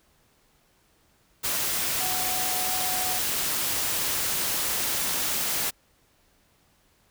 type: tone in noise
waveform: sine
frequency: 740 Hz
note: F#5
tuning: in tune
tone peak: -33 dBFS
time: 1.99-3.19 s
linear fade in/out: 20 ms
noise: white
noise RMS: -27 dBFS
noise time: 1.43-5.71 s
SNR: -9 dB
effects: pink hiss -64 dBFS RMS until 7.1 s